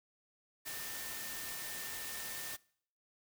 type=tone in noise; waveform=sine; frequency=1800 Hz; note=A6; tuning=39 cents sharp; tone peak=-50 dBFS; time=0.65-2.57 s; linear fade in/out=20 ms; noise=white; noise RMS=-43 dBFS; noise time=0.65-2.57 s; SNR=-10 dB; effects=noise-tail reverb RT60 0.6 s tail -23 dB re dry